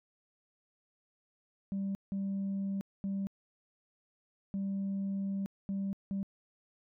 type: tone bursts at uneven times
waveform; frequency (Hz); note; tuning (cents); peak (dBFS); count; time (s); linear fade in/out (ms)
sine; 196; G3; 0; -30; 6; 1.72-1.95 / 2.12-2.81 / 3.04-3.27 / 4.54-5.46 / 5.69-5.93 / 6.11-6.23; 0
effects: tanh soft clip ceiling -30 dBFS